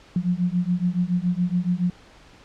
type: beating tone pair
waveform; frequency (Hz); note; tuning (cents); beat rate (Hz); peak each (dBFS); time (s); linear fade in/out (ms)
sine; 174.61 / 181.71; F3 / F#3; 0 / -31; 7.1; -23; 0.16-1.9; 2
effects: pink hiss -50 dBFS RMS until 2.44 s + low-pass 5000 Hz 12 dB/octave